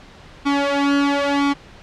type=tone with flanger; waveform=sawtooth; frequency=282.5 Hz; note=C#4; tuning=33 cents sharp; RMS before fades=-18 dBFS; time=0.45-1.54 s; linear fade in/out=20 ms; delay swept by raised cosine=0.87 to 2.87 ms; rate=0.99 Hz; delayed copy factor=+0.85; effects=pink hiss -43 dBFS RMS until 1.82 s + low-pass 4000 Hz 12 dB/octave